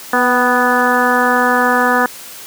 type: harmonic tone with a mistuned harmonic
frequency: 246.9 Hz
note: B3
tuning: in tune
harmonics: 1 / 2 / 3 / 4 / 5 / 6 / 7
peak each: -18 / -18 / -18 / -18 / -18 / -18 / -18 dBFS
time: 0.13-2.06 s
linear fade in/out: 2 ms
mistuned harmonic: 3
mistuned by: +32 cents
effects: white hiss -33 dBFS RMS until 2.46 s + high-pass 150 Hz 12 dB/octave